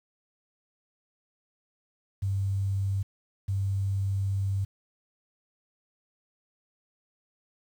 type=tone bursts at uneven times; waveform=sine; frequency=97.8 Hz; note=G2; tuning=4 cents flat; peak=-25 dBFS; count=2; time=2.22-3.03 / 3.48-4.65 s; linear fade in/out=10 ms; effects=9-bit